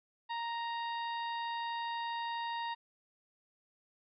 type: harmonic tone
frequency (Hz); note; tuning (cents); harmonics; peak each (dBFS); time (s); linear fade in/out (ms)
932.3; A#5; 0; 1 / 2 / 3 / 4 / 5; -36 / -44 / -49 / -47 / -55; 0.29-2.75; 20
effects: none